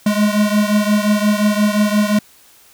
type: beating tone pair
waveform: square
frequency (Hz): 207.3 / 213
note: G#3 / G#3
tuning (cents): -3 / +44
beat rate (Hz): 5.7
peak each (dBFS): -15 / -18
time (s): 0.06-2.19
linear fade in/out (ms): 5
effects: white hiss -48 dBFS RMS until 2.73 s